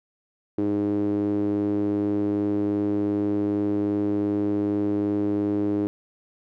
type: tone with band-pass filter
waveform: sawtooth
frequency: 102.6 Hz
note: G#2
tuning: 21 cents flat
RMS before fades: -24 dBFS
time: 0.58-5.87 s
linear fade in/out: 0 ms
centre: 340 Hz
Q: 6.2
effects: none